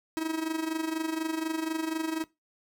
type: tone with amplitude modulation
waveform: 45% pulse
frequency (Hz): 320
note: D#4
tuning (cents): +49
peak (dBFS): -26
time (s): 0.17-2.24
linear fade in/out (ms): 0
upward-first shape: sine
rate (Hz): 24.1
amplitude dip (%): 70
effects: noise-tail reverb RT60 0.2 s tail -19 dB re dry